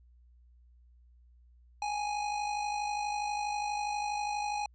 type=tone with amplitude modulation; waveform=square; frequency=830.6 Hz; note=G#5; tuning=in tune; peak=-30 dBFS; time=1.82-4.66 s; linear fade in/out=2 ms; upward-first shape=sine; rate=52.3 Hz; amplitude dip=50%; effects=added 60 Hz sine -57 dBFS peak until 4.74 s + resampled to 16000 Hz